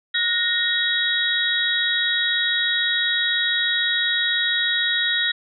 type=tone cluster; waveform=sine; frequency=1445 / 1863 / 3356 / 3810 Hz; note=F#6 / A#6 / G#7 / A#7; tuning=-41 / -2 / +17 / +37 cents; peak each=-29 / -22 / -25 / -23 dBFS; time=0.14-5.32 s; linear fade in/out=10 ms; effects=none